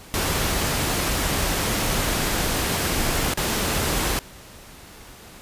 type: noise with dropouts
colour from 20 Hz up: pink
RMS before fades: -23 dBFS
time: 0.14-4.19 s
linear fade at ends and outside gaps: 0 ms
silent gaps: 3.337-3.374 s
effects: pink hiss -44 dBFS RMS until 5.41 s + resampled to 32000 Hz